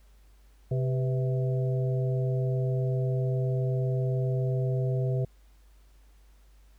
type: harmonic tone with a mistuned harmonic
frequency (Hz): 130.6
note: C3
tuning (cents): -3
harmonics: 1 / 3 / 4 / 5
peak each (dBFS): -25 / -35 / -37 / -39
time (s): 0.71-5.25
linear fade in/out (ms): 5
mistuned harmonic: 4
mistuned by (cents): -78
effects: added 50 Hz sine -54 dBFS peak until 6.78 s + pink hiss -67 dBFS RMS until 6.78 s